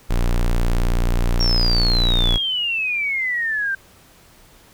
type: tone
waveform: square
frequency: 29.54 Hz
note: A#0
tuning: 24 cents sharp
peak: -16 dBFS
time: 0.09-2.38 s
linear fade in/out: 20 ms
type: exponential sweep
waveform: sine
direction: down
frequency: 5588 to 1555 Hz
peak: -19 dBFS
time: 1.4-3.75 s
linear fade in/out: 5 ms
effects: pink hiss -50 dBFS RMS until 4.73 s